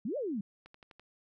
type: exponential two-way sweep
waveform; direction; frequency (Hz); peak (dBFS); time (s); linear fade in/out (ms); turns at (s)
sine; up then down; 185 to 619 to 185; -32; 0.05-0.41; 5; 0.17
type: click train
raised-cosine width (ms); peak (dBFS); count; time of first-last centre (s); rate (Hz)
0.3; -37; 5; 0.66-0.996; 11.9
effects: none